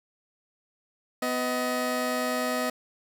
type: tone pair together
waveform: 20% pulse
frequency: 250 / 630 Hz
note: B3 / D#5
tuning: +21 / +21 cents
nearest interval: octave + major third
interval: 1600 cents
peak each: -24 dBFS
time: 1.22-2.7 s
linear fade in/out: 5 ms
effects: none